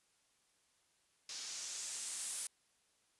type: noise with low-pass filter sweep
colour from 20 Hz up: blue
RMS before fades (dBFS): -44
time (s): 1.29-2.47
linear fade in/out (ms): 2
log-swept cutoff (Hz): 5300 to 10000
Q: 2.1
effects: white hiss -75 dBFS RMS until 3.19 s + resampled to 24000 Hz